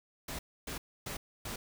pink noise bursts, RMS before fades -40 dBFS, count 4, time 0.28-1.56 s, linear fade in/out 5 ms, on 110 ms, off 280 ms, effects none

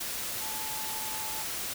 sine tone in noise, 869 Hz, A5, 22 cents flat, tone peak -41 dBFS, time 0.41-1.43 s, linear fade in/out 10 ms, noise white, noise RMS -35 dBFS, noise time 0-1.74 s, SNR -9 dB, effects none

